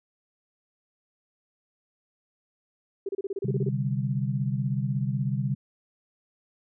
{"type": "tone bursts", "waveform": "sine", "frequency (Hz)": 392.4, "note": "G4", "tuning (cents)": 2, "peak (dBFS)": -27, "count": 11, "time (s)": [3.06, 3.69], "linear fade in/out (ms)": 5, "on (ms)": 30, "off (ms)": 30}
{"type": "chord", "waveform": "sine", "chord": "C suspended second", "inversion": "none", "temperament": "just", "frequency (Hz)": [130.81, 147.16, 196.22], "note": ["C3", "D3", "G3"], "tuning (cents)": [0, 4, 2], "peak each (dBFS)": [-27, -30, -31], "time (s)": [3.44, 5.55], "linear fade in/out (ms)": 10}
{"effects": []}